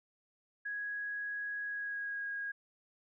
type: tone with pitch glide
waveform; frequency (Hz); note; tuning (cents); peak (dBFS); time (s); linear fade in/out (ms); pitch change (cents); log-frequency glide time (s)
sine; 1662 to 1639.1; G#6 to G#6; +1 to -23; -36; 0.65-2.52; 10; -24; 1.64-2.28
effects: none